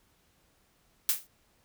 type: noise with exponential decay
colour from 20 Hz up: blue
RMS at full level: -22 dBFS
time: 1.09-1.27 s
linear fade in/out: 1 ms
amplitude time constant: 37 ms
effects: pink hiss -68 dBFS RMS until 1.64 s